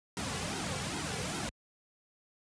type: noise with flanger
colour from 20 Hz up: pink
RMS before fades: -36 dBFS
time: 0.17-1.49 s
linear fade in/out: 0 ms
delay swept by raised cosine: 1.7 to 3.3 ms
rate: 2.5 Hz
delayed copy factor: -0.75
effects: high-pass 60 Hz 12 dB/octave + resampled to 22050 Hz